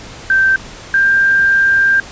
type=tone pair in turn; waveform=sine; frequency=1561 / 1589.2 Hz; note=G6 / G6; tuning=-8 / +23 cents; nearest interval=unison; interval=31 cents; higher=second; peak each=-8 / -8 dBFS; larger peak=neither; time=0.3-0.56 / 0.94-2 s; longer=second; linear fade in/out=2 ms; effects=pink hiss -33 dBFS RMS until 2.11 s + resampled to 16000 Hz